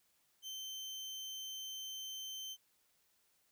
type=tone; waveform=30% pulse; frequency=3100 Hz; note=G7; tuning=20 cents flat; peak=-40 dBFS; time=0.42-2.57 s; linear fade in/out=50 ms; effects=white hiss -75 dBFS RMS until 3.51 s